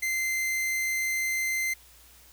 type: tone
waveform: 45% pulse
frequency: 2078 Hz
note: C7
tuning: 12 cents flat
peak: -26 dBFS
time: 0.02-1.74 s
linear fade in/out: 10 ms
effects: added 60 Hz sine -58 dBFS peak until 2.32 s + white hiss -55 dBFS RMS until 2.32 s